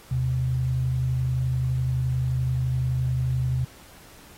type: tone pair together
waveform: sine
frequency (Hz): 75.69 / 127.3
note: D#2 / C3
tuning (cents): -47 / -47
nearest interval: major sixth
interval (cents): 900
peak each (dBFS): -30 / -22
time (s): 0.11-3.65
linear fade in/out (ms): 5
effects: pink hiss -50 dBFS RMS until 4.37 s + AAC 48 kbps